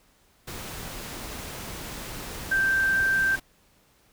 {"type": "tone in noise", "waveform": "sine", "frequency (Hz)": 1567, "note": "G6", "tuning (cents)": -1, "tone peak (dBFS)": -20, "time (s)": [2.51, 3.36], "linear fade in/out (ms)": 10, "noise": "pink", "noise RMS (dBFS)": -37, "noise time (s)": [0.47, 3.4], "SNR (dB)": 14, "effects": ["pink hiss -62 dBFS RMS until 4.12 s"]}